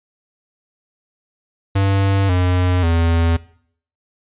square tone with pitch steps, 98 / 90.39 / 83.37 Hz, G2 / F#2 / E2, 0 / -40 / +20 cents, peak -14 dBFS, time 1.75-3.37 s, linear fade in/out 10 ms, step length 540 ms, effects noise-tail reverb RT60 0.6 s tail -20 dB re dry + resampled to 8000 Hz

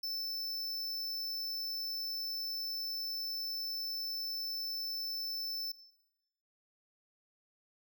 square tone, 5290 Hz, E8, 5 cents sharp, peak -36 dBFS, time 0.03-5.72 s, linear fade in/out 5 ms, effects noise-tail reverb RT60 1.0 s tail -17 dB re dry

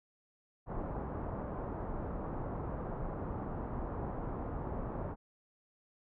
pink low-pass noise, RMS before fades -39 dBFS, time 0.66-5.16 s, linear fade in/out 50 ms, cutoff 1100 Hz, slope 24 dB/octave, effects none

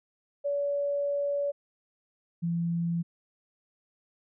sine tone pair in turn, 570 / 169.46 Hz, C#5 / E3, +48 / +48 cents, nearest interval octave + major sixth, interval 2100 cents, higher first, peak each -26 dBFS, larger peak neither, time 0.44-1.52 / 2.42-3.03 s, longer first, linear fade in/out 20 ms, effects none

